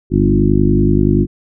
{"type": "harmonic tone with a mistuned harmonic", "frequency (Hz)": 50.4, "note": "G1", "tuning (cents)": 49, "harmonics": [1, 2, 3, 4, 5, 6, 7], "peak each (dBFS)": [-17, -17, -17, -17, -17, -17, -17], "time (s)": [0.1, 1.27], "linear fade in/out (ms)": 50, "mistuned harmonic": 3, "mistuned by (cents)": -25, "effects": []}